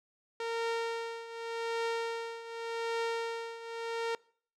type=tone with tremolo; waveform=sawtooth; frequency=460.1 Hz; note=A#4; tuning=23 cents flat; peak=-26 dBFS; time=0.4-4.15 s; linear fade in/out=2 ms; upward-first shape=triangle; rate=0.86 Hz; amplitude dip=80%; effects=noise-tail reverb RT60 0.5 s tail -23 dB re dry + low-pass 5000 Hz 12 dB/octave